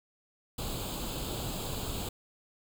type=noise with comb filter; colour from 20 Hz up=pink; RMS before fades=-36 dBFS; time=0.58-2.09 s; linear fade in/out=5 ms; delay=0.26 ms; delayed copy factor=+0.75; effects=none